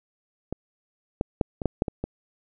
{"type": "clicks", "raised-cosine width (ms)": 2, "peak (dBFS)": [-16, -10, -7, -17, -8, -7, -15, -15], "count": 8, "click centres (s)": [0.526, 1.211, 1.412, 1.618, 1.657, 1.821, 1.882, 2.04], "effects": []}